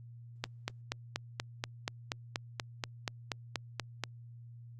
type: click train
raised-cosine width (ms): 0.2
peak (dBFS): -16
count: 16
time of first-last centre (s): 0.44-4.037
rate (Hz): 4.17
effects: added 118 Hz sine -48 dBFS peak until 4.79 s + Opus 48 kbps